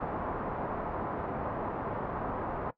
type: low-pass noise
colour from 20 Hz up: white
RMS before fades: -35 dBFS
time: 0-2.71 s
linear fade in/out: 10 ms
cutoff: 1100 Hz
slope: 24 dB/octave
effects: noise-tail reverb RT60 0.1 s tail -17 dB re dry